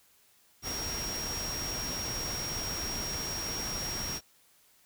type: tone in noise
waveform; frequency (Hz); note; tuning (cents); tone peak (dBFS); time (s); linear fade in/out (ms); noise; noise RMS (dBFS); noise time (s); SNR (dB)
sine; 5600; F8; +4; -35; 0.62-4.21; 50; pink; -38; 0.62-4.21; 0
effects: white hiss -64 dBFS RMS until 4.85 s